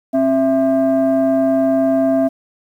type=tone pair together; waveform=sine; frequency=267.5 / 662 Hz; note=C4 / E5; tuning=+38 / +7 cents; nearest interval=octave + major third; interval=1569 cents; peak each=-13 dBFS; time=0.13-2.29 s; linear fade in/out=20 ms; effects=tanh soft clip ceiling -8 dBFS + 8-bit